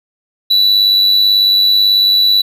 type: tone with amplitude modulation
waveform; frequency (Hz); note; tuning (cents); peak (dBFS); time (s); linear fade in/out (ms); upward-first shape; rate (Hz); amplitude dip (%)
triangle; 3951; B7; 0; -4; 0.5-2.42; 10; sine; 98.2; 45
effects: none